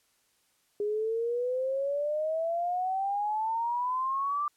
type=exponential sweep; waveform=sine; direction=up; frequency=410 to 1189 Hz; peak=-27 dBFS; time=0.8-4.48 s; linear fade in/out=2 ms; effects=white hiss -70 dBFS RMS until 4.56 s + low-pass 12000 Hz 12 dB/octave